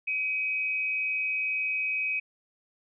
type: tone pair together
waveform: sine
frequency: 2300 / 2522 Hz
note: D7 / D#7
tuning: -37 / +23 cents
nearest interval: major second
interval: 160 cents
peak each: -34 / -27 dBFS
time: 0.07-2.2 s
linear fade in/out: 10 ms
effects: none